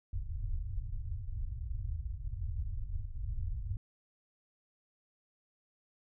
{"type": "low-pass noise", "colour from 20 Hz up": "pink", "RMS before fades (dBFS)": -37, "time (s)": [0.13, 3.77], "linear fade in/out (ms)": 2, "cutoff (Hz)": 110, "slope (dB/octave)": 48, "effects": []}